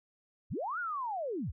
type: linear two-way sweep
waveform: sine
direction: up then down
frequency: 36.65 to 1480 to 40.68 Hz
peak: -33 dBFS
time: 0.5-1.52 s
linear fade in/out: 20 ms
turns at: 0.79 s
effects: none